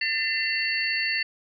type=tone cluster; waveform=sine; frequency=1789 / 2045 / 2721 / 4484 Hz; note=A6 / C7 / F7 / C#8; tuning=+28 / -40 / -46 / +19 cents; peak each=-29 dBFS; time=0.01-1.23 s; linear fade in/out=5 ms; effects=none